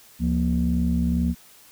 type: tone cluster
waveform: sine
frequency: 72.1 / 173 / 235.3 Hz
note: D2 / F3 / A#3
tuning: -31 / -16 / +16 cents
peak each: -23 dBFS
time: 0.19-1.35 s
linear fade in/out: 50 ms
effects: tanh soft clip ceiling -12 dBFS + white hiss -51 dBFS RMS until 1.71 s